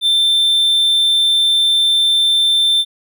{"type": "tone", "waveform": "triangle", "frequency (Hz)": 3560, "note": "A7", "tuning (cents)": 20, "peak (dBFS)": -9, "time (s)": [0.01, 2.85], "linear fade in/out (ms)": 50, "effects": []}